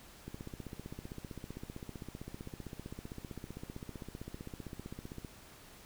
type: click train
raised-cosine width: 3 ms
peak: -30 dBFS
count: 78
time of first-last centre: 0.28-5.248 s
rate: 15.5 Hz
effects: pink hiss -56 dBFS RMS until 5.85 s